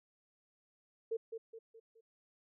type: tone with echo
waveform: sine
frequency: 451.3 Hz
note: A4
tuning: 44 cents sharp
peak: -33 dBFS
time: 1.11-1.17 s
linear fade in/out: 10 ms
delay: 210 ms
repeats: 4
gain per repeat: -7 dB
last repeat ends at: 2.01 s
effects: none